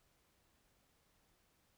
silence, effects pink hiss -75 dBFS RMS until 1.77 s

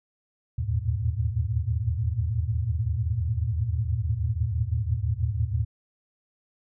sine tone cluster, 76.4 / 82.4 / 101.7 / 111.6 / 117.8 Hz, D#2 / E2 / G#2 / A2 / A#2, -31 / 0 / -36 / +25 / +19 cents, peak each -30 dBFS, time 0.58-5.65 s, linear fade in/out 10 ms, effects none

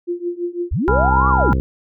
sine tone with tremolo, 349.2 Hz, F4, in tune, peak -17 dBFS, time 0.07-0.71 s, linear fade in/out 20 ms, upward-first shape triangle, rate 6 Hz, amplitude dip 95%
sine linear two-way sweep, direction up then down, 34.65 to 1200 to 34.65 Hz, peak -16 dBFS, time 0.71-1.55 s, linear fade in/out 10 ms, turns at 1.29 s
harmonic tone, 65.41 Hz, C2, in tune, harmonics 1 / 2 / 3 / 4 / 5 / 6 / 7 / 8, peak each -17 / -23 / -27 / -29 / -31 / -33 / -34 / -35 dBFS, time 0.88-1.6 s, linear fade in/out 0 ms
sine chord, F diminished, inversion first, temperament equal with one note detuned, 830.6 / 987.8 / 1390.5 Hz, Ab5 / Cb6 / F6, 0 / 0 / -8 cents, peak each -23 / -21 / -20 dBFS, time 0.88-1.53 s, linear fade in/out 0 ms
effects none

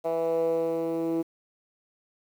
10% pulse tone with band-pass filter sweep, 164.81 Hz, E3, in tune, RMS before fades -27 dBFS, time 0.04-1.23 s, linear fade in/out 20 ms, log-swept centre 590 to 350 Hz, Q 4.9, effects 9-bit

